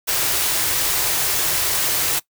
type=band-stop noise; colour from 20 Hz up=white; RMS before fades=-20 dBFS; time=0.07-2.2 s; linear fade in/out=20 ms; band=180 to 280 Hz; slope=96 dB/octave; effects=noise-tail reverb RT60 0.1 s tail -20 dB re dry